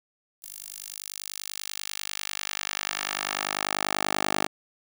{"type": "tone with high-pass filter sweep", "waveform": "10% pulse", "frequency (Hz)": 50.2, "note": "G1", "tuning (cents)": 42, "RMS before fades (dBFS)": -32, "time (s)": [0.42, 4.47], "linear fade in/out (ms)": 10, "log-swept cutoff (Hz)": [10000, 480], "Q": 0.72, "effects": []}